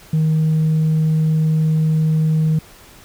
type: tone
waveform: sine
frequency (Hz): 157.2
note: D#3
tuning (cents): +18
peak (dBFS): -11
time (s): 0.13-2.59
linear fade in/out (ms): 5
effects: tanh soft clip ceiling -11 dBFS + pink hiss -44 dBFS RMS until 3.04 s